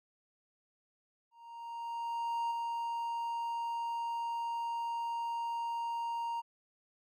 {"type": "tone with ADSR envelope", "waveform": "triangle", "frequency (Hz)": 932.3, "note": "A#5", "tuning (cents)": 0, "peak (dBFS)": -29, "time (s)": [1.31, 6.42], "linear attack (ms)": 1200, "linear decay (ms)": 4, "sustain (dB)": -3, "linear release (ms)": 27, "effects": []}